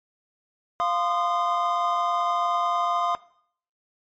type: tone cluster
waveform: triangle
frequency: 698 / 1036 / 1227 Hz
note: F5 / C6 / D#6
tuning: -1 / -17 / -25 cents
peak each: -24 dBFS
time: 0.8-3.15 s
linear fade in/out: 0 ms
effects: noise-tail reverb RT60 0.6 s tail -19 dB re dry + MP3 32 kbps